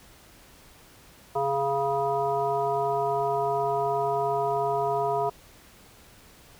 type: harmonic tone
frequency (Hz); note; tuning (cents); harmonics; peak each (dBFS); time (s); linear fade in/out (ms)
138.59; C#3; 0; 1 / 3 / 5 / 7 / 9; -38 / -28 / -27 / -29 / -36; 1.35-5.3; 10
effects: pink hiss -53 dBFS RMS until 6.59 s